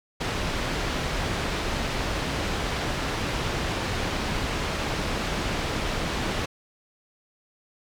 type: low-pass noise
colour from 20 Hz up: pink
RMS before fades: -28 dBFS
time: 0.2-6.46 s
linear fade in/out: 10 ms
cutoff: 4600 Hz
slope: 12 dB/octave
effects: none